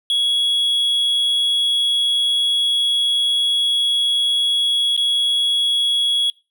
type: tone with dropouts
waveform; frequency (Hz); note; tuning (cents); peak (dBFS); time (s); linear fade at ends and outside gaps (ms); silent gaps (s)
triangle; 3343; G#7; +11; -14; 0.1-6.3; 1; 4.965-4.976
effects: noise-tail reverb RT60 0.3 s tail -23 dB re dry